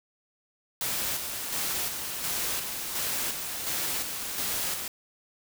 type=noise with tremolo; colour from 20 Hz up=white; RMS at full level=-30 dBFS; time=0.81-4.88 s; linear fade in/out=2 ms; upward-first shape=square; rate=1.4 Hz; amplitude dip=40%; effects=none